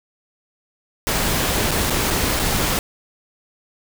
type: noise with dropouts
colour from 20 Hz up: pink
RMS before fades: -20 dBFS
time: 1.07-2.79 s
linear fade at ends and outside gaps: 0 ms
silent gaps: 1.709-1.715 / 1.899-1.905 / 2.104-2.108 / 2.392-2.397 s
effects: none